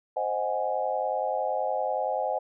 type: chord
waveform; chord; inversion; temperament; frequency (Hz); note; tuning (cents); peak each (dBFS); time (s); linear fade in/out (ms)
sine; Ab dominant seventh; first; equal; 523.3 / 622.3 / 740 / 830.6; C5 / Eb5 / Gb5 / Ab5; 0 / 0 / 0 / 0; -31; 0.16-2.39; 10
effects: none